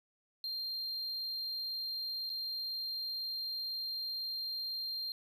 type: tone with dropouts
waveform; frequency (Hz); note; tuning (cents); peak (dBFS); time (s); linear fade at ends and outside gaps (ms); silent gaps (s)
triangle; 4186; C8; 0; -35; 0.44-5.12; 1; 2.294-2.3
effects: none